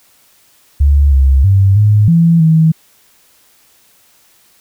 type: tone with pitch steps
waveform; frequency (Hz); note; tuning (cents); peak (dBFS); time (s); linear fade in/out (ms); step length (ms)
sine; 71.2 / 67.3 / 97.6 / 105.1 / 167.2 / 160.2; C#2 / C2 / G2 / G#2 / E3 / E3; +47 / +49 / -7 / +21 / +25 / -49; -5; 0.8-2.72; 10; 320
effects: white hiss -50 dBFS RMS until 4.6 s